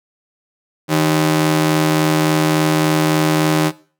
sawtooth ring-modulated tone, 233.1 Hz, A#3, in tune, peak -6 dBFS, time 0.88-3.72 s, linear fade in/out 50 ms, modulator 74.8 Hz, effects noise-tail reverb RT60 0.4 s tail -19 dB re dry

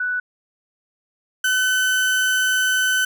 sine / 35% pulse tone pair in turn, 1485 / 1514.5 Hz, F#6 / F#6, +6 / +40 cents, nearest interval unison, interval 34 cents, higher second, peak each -20 / -15 dBFS, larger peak second, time 0-0.2 / 1.44-3.05 s, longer second, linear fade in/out 5 ms, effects none

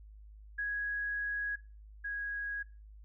sine tone pair in turn, 1661.2 / 1652.1 Hz, G#6 / G#6, 0 / -10 cents, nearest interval unison, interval 10 cents, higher first, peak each -32 / -35 dBFS, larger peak first, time 0.58-1.56 / 2.04-2.63 s, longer first, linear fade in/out 10 ms, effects noise-tail reverb RT60 0.3 s tail -18 dB re dry + added 52 Hz sine -50 dBFS peak until 3.04 s

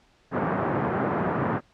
pink band-pass noise, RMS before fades -26 dBFS, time 0.31-1.61 s, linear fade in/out 50 ms, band 120 to 1500 Hz, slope 24 dB/octave, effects pink hiss -61 dBFS RMS until 1.73 s + low-pass 5000 Hz 12 dB/octave

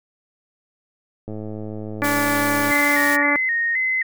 click train, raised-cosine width 2 ms, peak -19 dBFS, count 154, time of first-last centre 1.28-2.71 s, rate 107 Hz
harmonic tone, 288.4 Hz, D4, 31 cents flat, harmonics 1 / 2 / 3 / 4 / 5 / 6 / 7 / 8, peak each -23 / -26 / -27 / -26 / -29 / -25 / -30 / -31 dBFS, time 2.02-3.36 s, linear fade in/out 0 ms
white noise, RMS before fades -29 dBFS, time 2.03-3.17 s, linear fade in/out 20 ms
sine tone with vibrato, 1950 Hz, B6, 23 cents flat, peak -18 dBFS, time 2.7-4.03 s, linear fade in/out 10 ms, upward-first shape square, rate 1.9 Hz, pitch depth 84 cents each way
effects none

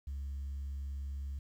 sine tone, 69.3 Hz, C#2, in tune, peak -35 dBFS, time 0.07-1.39 s, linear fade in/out 5 ms, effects tanh soft clip ceiling -35 dBFS + 11-bit

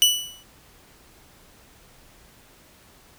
sawtooth tone with exponential decay, 2960 Hz, F#7, in tune, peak -8 dBFS, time 0.02-0.43 s, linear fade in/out 0 ms, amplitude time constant 88 ms, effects pink hiss -53 dBFS RMS until 3.18 s

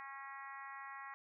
harmonic tone, 273.5 Hz, C#4, 23 cents flat, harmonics 3 / 4 / 5 / 6 / 7 / 8 / 9, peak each -54 / -50 / -56 / -57 / -52 / -60 / -65 dBFS, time 0-1.14 s, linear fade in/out 0 ms, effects none

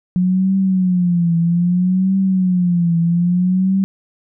sine tone with vibrato, 179.7 Hz, F3, 50 cents sharp, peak -12 dBFS, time 0.16-3.84 s, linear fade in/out 0 ms, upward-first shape triangle, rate 0.62 Hz, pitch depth 130 cents each way, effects none

